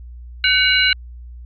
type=tone cluster; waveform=sine; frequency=1518 / 2244 / 2851 / 4016 Hz; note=F#6 / C#7 / F7 / B7; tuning=+44 / +21 / +35 / +28 cents; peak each=-18 dBFS; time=0.44-0.93 s; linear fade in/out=2 ms; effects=added 60 Hz sine -33 dBFS peak until 1.45 s